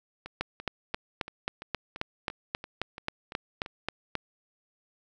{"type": "two click trains", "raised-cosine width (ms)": 0.3, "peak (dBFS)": [-13, -24], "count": [15, 11], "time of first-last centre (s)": [[0.41, 4.153], [0.26, 3.661]], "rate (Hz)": [3.74, 2.94], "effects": []}